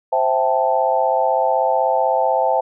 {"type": "chord", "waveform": "sine", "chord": "A minor seventh", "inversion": "first", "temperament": "equal", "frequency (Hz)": [523.3, 659.3, 784, 880], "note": ["C5", "E5", "G5", "A5"], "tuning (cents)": [0, 0, 0, 0], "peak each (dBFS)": -20, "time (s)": [0.12, 2.61], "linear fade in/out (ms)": 10, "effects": []}